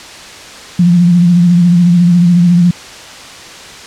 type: tone with vibrato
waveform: sine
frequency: 174.61 Hz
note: F3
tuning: in tune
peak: -4 dBFS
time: 0.79-2.71 s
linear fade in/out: 5 ms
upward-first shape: sine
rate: 14 Hz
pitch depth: 47 cents each way
effects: white hiss -30 dBFS RMS until 3.86 s + low-pass 6000 Hz 12 dB/octave